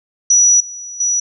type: tone with level steps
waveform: sine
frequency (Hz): 5870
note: F#8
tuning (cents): -15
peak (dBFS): -7 / -27 / -13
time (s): 0.3-1.2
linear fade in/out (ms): 5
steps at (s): 0.6 / 1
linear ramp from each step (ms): 5
effects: none